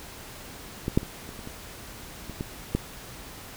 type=clicks; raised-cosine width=3 ms; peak=-14 / -6 / -24 / -27 / -28 / -25 / -24 / -17 / -10 dBFS; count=9; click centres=0.881 / 0.975 / 1.031 / 1.291 / 1.392 / 1.474 / 2.297 / 2.409 / 2.75 s; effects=pink hiss -43 dBFS RMS until 3.56 s